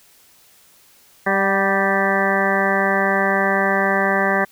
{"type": "harmonic tone with a mistuned harmonic", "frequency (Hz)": 196, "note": "G3", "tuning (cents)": 0, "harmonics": [1, 2, 3, 4, 5, 6, 8, 9, 10], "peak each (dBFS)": [-24, -24, -23, -23, -28, -25, -24, -23, -25], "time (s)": [1.26, 4.45], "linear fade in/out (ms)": 10, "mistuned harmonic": 4, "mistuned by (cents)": -32, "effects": ["white hiss -52 dBFS RMS until 4.51 s"]}